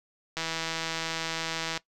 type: click train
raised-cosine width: 0.2 ms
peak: -14 dBFS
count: 230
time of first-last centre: 0.37-1.775 s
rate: 163 Hz
effects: noise-tail reverb RT60 0.1 s tail -18 dB re dry